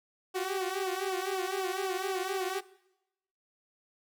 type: tone with flanger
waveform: sawtooth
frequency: 378.3 Hz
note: F#4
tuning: 38 cents sharp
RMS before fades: -33 dBFS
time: 0.34-2.61 s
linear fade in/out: 20 ms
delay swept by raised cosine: 0.46 to 5.76 ms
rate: 3.9 Hz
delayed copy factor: -0.8
effects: noise-tail reverb RT60 0.9 s tail -20 dB re dry